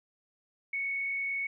sine tone with frequency modulation, 2217 Hz, C#7, in tune, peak -30 dBFS, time 0.73-1.47 s, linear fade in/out 5 ms, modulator 42.5 Hz, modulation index 0.44, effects none

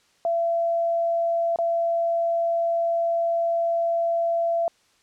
sine tone with dropouts, 675 Hz, E5, 41 cents sharp, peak -20 dBFS, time 0.25-4.68 s, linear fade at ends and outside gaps 1 ms, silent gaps 1.56-1.587 s, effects white hiss -62 dBFS RMS until 5.02 s + low-pass 7000 Hz 12 dB/octave

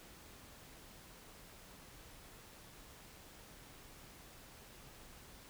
silence, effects pink hiss -57 dBFS RMS until 5.49 s

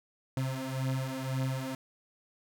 35% pulse beating tone pair, 130.81 / 132.71 Hz, C3 / C3, 0 / +25 cents, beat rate 1.9 Hz, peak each -33 / -32 dBFS, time 0.37-1.75 s, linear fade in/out 2 ms, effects 11-bit

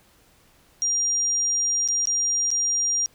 sine tone with dropouts, 5700 Hz, F8, 34 cents sharp, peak -20 dBFS, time 0.82-3.06 s, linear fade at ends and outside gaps 0 ms, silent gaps 1.877-1.886 / 2.055-2.072 / 2.505-2.514 s, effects pink hiss -58 dBFS RMS until 3.14 s

